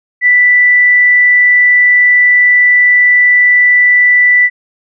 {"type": "tone", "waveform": "sine", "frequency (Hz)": 1975.5, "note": "B6", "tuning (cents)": 0, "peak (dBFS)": -4, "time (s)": [0.21, 4.5], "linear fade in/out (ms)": 50, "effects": []}